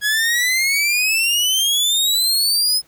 sawtooth exponential sweep, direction up, 1661.2 to 5160 Hz, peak -12 dBFS, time 0.01-2.82 s, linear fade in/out 50 ms, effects pink hiss -55 dBFS RMS until 2.87 s

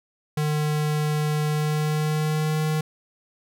square tone with pitch glide, 151.2 to 154.91 Hz, D#3 to D#3, -49 to -7 cents, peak -22 dBFS, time 0.37-2.81 s, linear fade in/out 5 ms, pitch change +42 cents, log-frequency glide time 1.49-2.6 s, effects none

